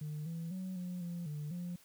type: tone with pitch steps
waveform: sine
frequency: 151 / 166 / 186.6 / 179.5 / 172.7 / 148.9 / 175.9 Hz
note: D3 / E3 / F#3 / F3 / F3 / D3 / F3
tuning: +48 / +12 / +15 / +48 / -19 / +24 / +13 cents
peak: -36 dBFS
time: 0.01-1.76 s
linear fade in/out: 5 ms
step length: 250 ms
effects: tanh soft clip ceiling -36 dBFS + white hiss -63 dBFS RMS until 1.84 s